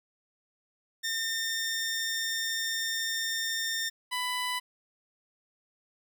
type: tone pair in turn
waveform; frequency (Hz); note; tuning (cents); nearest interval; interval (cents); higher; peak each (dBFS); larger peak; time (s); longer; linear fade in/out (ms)
15% pulse; 1814 / 996; A#6 / B5; -48 / +14; minor seventh; 1038; first; -23; neither; 1.03-3.9 / 4.11-4.6; first; 20
effects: none